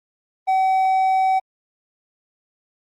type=tone with hard clipping; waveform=sine; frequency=760 Hz; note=F#5; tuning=46 cents sharp; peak=-16 dBFS; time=0.47-1.4 s; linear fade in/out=20 ms; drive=3 dB; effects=Opus 32 kbps